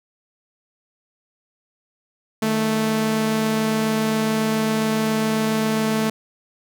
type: tone pair together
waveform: sawtooth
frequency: 155.56 / 219.7 Hz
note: D#3 / A3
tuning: 0 / -2 cents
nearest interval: tritone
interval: 598 cents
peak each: -25 / -15 dBFS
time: 2.42-6.1 s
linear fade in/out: 5 ms
effects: none